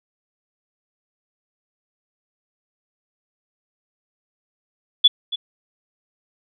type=tone with echo; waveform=sine; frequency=3433 Hz; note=A7; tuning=43 cents flat; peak=-7 dBFS; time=5.04-5.08 s; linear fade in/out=10 ms; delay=280 ms; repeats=1; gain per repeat=-15 dB; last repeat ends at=5.36 s; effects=none